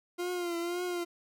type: tone with vibrato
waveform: 40% pulse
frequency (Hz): 349.2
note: F4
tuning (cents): 0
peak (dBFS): -31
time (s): 0.18-1.05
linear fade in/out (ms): 20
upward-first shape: triangle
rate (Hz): 1.9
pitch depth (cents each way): 60
effects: none